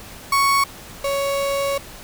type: tone pair in turn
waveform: 35% pulse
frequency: 1111 / 556.8 Hz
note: C#6 / C#5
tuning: +4 / +8 cents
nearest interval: octave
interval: 1196 cents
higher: first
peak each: -13 / -18 dBFS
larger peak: first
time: 0.32-0.64 / 1.04-1.78 s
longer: second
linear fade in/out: 5 ms
effects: pink hiss -39 dBFS RMS until 2.03 s